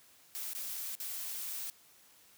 blue noise with dropouts, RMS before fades -40 dBFS, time 0.35-1.7 s, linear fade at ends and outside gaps 0 ms, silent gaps 0.533-0.55 / 0.952-1.001 s, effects white hiss -62 dBFS RMS until 2.37 s + high-pass 60 Hz 12 dB/octave

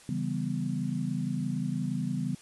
sine chord, C# half-diminished seventh, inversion none, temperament equal, 138.59 / 164.81 / 196 / 246.9 Hz, C#3 / E3 / G3 / B3, 0 / 0 / 0 / 0 cents, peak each -34 dBFS, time 0.09-2.35 s, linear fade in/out 2 ms, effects white hiss -54 dBFS RMS until 2.41 s + resampled to 24000 Hz

